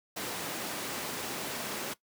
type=high-pass noise; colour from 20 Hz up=pink; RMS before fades=-37 dBFS; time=0.16-1.94 s; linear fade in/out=10 ms; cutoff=220 Hz; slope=12 dB/octave; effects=noise-tail reverb RT60 0.1 s tail -18 dB re dry